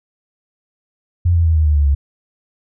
sine tone with pitch steps, 87.31 / 84.14 / 81.09 / 78.14 / 75.31 / 72.58 / 69.94 Hz, F2 / E2 / E2 / D#2 / D2 / D2 / C#2, 0 / +36 / -28 / +8 / +44 / -20 / +16 cents, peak -10 dBFS, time 1.25-1.95 s, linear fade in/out 10 ms, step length 100 ms, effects none

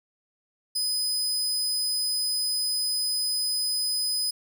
sawtooth tone, 5010 Hz, D#8, 11 cents sharp, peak -22 dBFS, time 0.75-4.31 s, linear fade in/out 10 ms, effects 10-bit

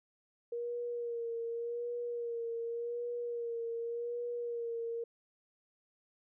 sine tone with vibrato, 471.2 Hz, A#4, 19 cents sharp, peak -35 dBFS, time 0.52-5.04 s, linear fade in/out 5 ms, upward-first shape sine, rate 0.87 Hz, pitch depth 33 cents each way, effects none

